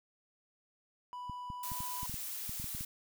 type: tone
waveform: triangle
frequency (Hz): 987.8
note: B5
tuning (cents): 0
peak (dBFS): -39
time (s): 1.13-2.06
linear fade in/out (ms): 0
type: clicks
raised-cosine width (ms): 5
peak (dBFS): -32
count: 12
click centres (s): 1.297 / 1.502 / 1.718 / 1.805 / 2.031 / 2.096 / 2.142 / 2.494 / 2.599 / 2.643 / 2.749 / 2.809
type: noise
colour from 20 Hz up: blue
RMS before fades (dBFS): -41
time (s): 1.63-2.85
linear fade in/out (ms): 5
effects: none